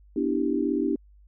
sine chord, E minor seventh, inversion second, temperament equal, 246.9 / 293.7 / 329.6 / 392 Hz, B3 / D4 / E4 / G4, 0 / 0 / 0 / 0 cents, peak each -29 / -26 / -29 / -29 dBFS, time 0.16-0.96 s, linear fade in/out 5 ms, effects added 50 Hz sine -51 dBFS peak until 1.27 s

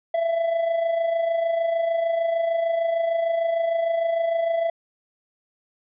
triangle tone with amplitude modulation, 667 Hz, E5, 20 cents sharp, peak -16 dBFS, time 0.14-4.7 s, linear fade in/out 5 ms, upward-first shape sine, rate 26.6 Hz, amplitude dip 50%, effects resampled to 8000 Hz

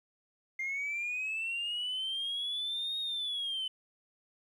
sine linear two-way sweep, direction up then down, 2100 to 3746 to 3023 Hz, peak -31 dBFS, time 0.59-3.68 s, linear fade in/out 5 ms, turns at 2.99 s, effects tanh soft clip ceiling -30 dBFS + 11-bit

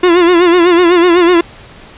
45% pulse tone with vibrato, 349.2 Hz, F4, in tune, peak -5 dBFS, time 0.03-1.41 s, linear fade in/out 5 ms, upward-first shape sine, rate 8 Hz, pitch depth 80 cents each way, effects pink hiss -36 dBFS RMS until 1.97 s + resampled to 8000 Hz

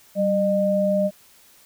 sine tone pair together, 193.51 / 608 Hz, G3 / D#5, -22 / -40 cents, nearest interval octave + minor sixth, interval 1982 cents, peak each -22 / -19 dBFS, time 0.15-1.11 s, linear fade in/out 50 ms, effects white hiss -53 dBFS RMS until 1.65 s

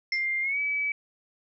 sine tone with exponential decay, 5330 Hz, E8, 18 cents sharp, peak -27 dBFS, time 0.12-0.26 s, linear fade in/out 5 ms, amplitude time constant 30 ms
sine tone with pitch glide, 2100 to 2290 Hz, C7 to D7, +6 to -44 cents, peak -25 dBFS, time 0.12-0.92 s, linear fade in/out 2 ms, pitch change +150 cents, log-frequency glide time 0.41-0.59 s
effects none

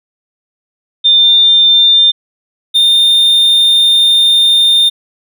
sine / triangle tone pair in turn, 3599 / 3626 Hz, A7 / A#7, +38 / -49 cents, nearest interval unison, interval 13 cents, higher second, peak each -4 dBFS, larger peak neither, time 1.04-2.12 / 2.74-4.9 s, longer second, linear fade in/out 20 ms, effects none

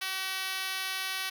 5% pulse tone with high-pass filter, 379.6 Hz, F#4, 44 cents sharp, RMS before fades -34 dBFS, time 0.01-1.3 s, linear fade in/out 10 ms, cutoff 1100 Hz, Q 0.67, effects none

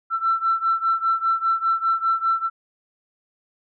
sine beating tone pair, 1338 / 1343 Hz, E6 / E6, +25 / +32 cents, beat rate 5 Hz, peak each -20 / -22 dBFS, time 0.1-2.5 s, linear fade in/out 50 ms, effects tanh soft clip ceiling -11 dBFS

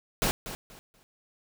pink noise with echo, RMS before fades -26 dBFS, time 0.22-0.31 s, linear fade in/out 0 ms, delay 240 ms, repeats 3, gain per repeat -12 dB, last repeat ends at 1.03 s, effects none

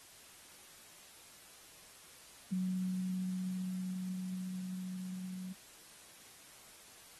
sine tone with level ramp, 185 Hz, F#3, in tune, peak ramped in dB -32 to -41 dBFS, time 2.51-5.54 s, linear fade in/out 20 ms, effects white hiss -57 dBFS RMS until 7.19 s + AAC 32 kbps

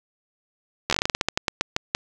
slowing click train, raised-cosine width 0.2 ms, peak -3 dBFS, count 17, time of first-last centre 0.9-1.949 s, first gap 12 ms, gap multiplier 1.2, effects none

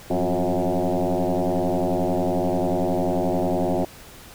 sine tone with frequency modulation, 185 Hz, F#3, in tune, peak -19 dBFS, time 0.1-3.85 s, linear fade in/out 5 ms, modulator 89.7 Hz, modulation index 6.4, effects pink hiss -44 dBFS RMS until 4.34 s

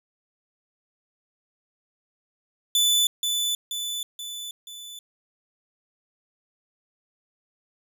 sawtooth tone with echo, 3492 Hz, A7, 14 cents flat, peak -15 dBFS, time 2.75-3.07 s, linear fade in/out 2 ms, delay 480 ms, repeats 4, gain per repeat -5 dB, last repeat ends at 4.99 s, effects none

